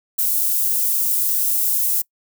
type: high-pass noise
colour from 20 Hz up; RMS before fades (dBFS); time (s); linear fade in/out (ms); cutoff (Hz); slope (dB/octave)
white; -19; 0.18-2.02; 10; 12000; 12
effects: noise-tail reverb RT60 0.1 s tail -24 dB re dry